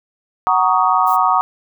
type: chord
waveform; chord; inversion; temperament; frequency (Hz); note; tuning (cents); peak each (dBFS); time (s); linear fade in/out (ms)
sine; D# minor seventh; first; just; 746.7 / 933.4 / 1120.1 / 1244.5; F#5 / A#5 / C#6 / D#6; +16 / +2 / +18 / 0; -17; 0.47-1.41; 0
type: noise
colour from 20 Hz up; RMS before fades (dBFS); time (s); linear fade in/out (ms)
violet; -33; 1.06-1.17; 20
effects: none